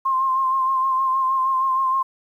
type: tone with vibrato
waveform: sine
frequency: 1056 Hz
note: C6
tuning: 16 cents sharp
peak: -17 dBFS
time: 0.05-2.03 s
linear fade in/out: 10 ms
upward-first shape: sine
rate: 6.4 Hz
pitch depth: 31 cents each way
effects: 9-bit